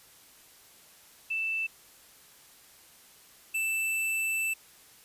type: tone pair in turn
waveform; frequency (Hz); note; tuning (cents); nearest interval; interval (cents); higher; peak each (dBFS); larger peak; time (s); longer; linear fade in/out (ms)
sine / square; 2651 / 2651; E7 / E7; +9 / +9; unison; 0; neither; -28; neither; 1.3-1.67 / 3.54-4.54; second; 10
effects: white hiss -56 dBFS RMS until 5.04 s + resampled to 32000 Hz